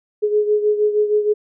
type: beating tone pair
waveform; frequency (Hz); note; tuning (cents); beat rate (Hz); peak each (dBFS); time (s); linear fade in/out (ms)
sine; 419.4 / 425.8; G#4 / G#4; +17 / +43; 6.4; -15 / -21; 0.22-1.34; 20
effects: none